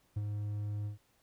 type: tone with ADSR envelope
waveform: triangle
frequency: 103.9 Hz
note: G#2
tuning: 1 cent sharp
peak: -28 dBFS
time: 0.16-0.98 s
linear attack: 10 ms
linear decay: 34 ms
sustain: -4 dB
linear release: 120 ms
effects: pink hiss -71 dBFS RMS until 1.22 s